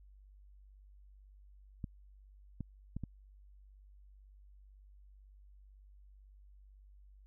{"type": "clicks", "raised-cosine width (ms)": 5, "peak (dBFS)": -27, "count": 4, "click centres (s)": [1.842, 2.607, 2.966, 3.037], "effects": ["added 49 Hz sine -56 dBFS peak until 7.26 s"]}